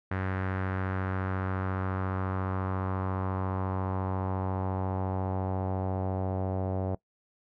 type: tone with low-pass filter sweep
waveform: sawtooth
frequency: 94.3 Hz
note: F#2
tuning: 33 cents sharp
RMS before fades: -31 dBFS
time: 0.11-6.95 s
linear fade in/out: 5 ms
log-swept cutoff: 1700 to 660 Hz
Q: 2.6
effects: noise-tail reverb RT60 0.1 s tail -21 dB re dry